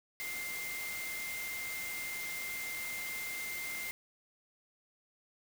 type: tone in noise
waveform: sine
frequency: 2097 Hz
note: C7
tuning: 3 cents sharp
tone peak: -39 dBFS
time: 0.2-3.91 s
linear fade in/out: 0 ms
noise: white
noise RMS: -43 dBFS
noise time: 0.2-3.91 s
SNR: +1 dB
effects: none